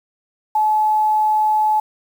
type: tone with quantisation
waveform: sine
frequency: 858 Hz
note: A5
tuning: 44 cents flat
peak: -13 dBFS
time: 0.55-1.8 s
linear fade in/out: 5 ms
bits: 7
effects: none